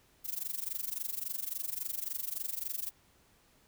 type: noise with amplitude modulation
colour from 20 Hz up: violet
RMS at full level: -34 dBFS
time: 0.24-2.91 s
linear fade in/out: 20 ms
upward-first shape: sine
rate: 23.6 Hz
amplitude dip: 90%
effects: pink hiss -66 dBFS RMS until 3.67 s

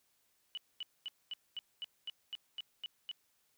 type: tone bursts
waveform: sine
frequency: 2960 Hz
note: F#7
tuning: in tune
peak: -38 dBFS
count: 11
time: 0.55-3.114 s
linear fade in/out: 0 ms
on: 24 ms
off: 230 ms
effects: white hiss -75 dBFS RMS until 3.57 s

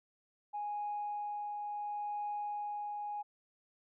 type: tone with tremolo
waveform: sine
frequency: 829 Hz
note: G#5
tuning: 3 cents flat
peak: -34 dBFS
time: 0.53-3.23 s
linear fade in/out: 20 ms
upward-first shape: triangle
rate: 0.72 Hz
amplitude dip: 30%
effects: tanh soft clip ceiling -31 dBFS

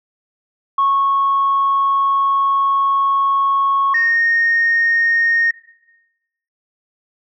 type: tone pair in turn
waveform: sine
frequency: 1100 / 1850 Hz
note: C#6 / A#6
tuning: -14 / -14 cents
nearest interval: major sixth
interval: 900 cents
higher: second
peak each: -11 dBFS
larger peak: neither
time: 0.78-3.94 / 3.94-5.51 s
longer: first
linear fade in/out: 5 ms
effects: noise-tail reverb RT60 1.0 s tail -19 dB re dry + tanh soft clip ceiling -8 dBFS

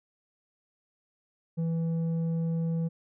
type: tone with low-pass filter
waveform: square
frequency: 164.81 Hz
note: E3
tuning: in tune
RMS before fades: -29 dBFS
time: 1.57-2.89 s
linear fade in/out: 20 ms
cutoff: 330 Hz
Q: 2.3
effects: none

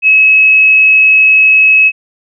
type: tone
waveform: sine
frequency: 2572 Hz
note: E7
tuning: 43 cents flat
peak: -3 dBFS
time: 0.02-1.92 s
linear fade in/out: 50 ms
effects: none

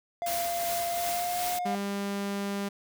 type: tone with pitch glide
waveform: triangle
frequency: 690 to 715.2 Hz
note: F5 to F5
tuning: -21 to +41 cents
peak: -27 dBFS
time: 0.22-1.75 s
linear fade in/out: 0 ms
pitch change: +62 cents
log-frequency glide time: 0.89-1.46 s
type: noise with tremolo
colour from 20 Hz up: white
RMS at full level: -33 dBFS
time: 0.26-1.59 s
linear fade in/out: 5 ms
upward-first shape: triangle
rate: 2.7 Hz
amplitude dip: 40%
type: tone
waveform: sawtooth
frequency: 200 Hz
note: G3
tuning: 35 cents sharp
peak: -26 dBFS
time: 1.65-2.69 s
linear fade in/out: 10 ms
effects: none

